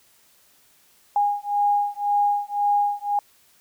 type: beating tone pair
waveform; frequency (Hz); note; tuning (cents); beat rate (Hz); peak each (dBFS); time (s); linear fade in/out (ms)
sine; 818 / 819.9; G#5 / G#5; -26 / -22; 1.9; -22; 1.16-3.19; 2
effects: white hiss -58 dBFS RMS until 3.6 s